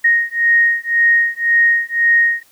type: beating tone pair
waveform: sine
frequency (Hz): 1864.7 / 1866.6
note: A#6 / A#6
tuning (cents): 0 / +2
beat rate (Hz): 1.9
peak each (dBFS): -14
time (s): 0.04-2.43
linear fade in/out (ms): 10
effects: white hiss -52 dBFS RMS until 2.51 s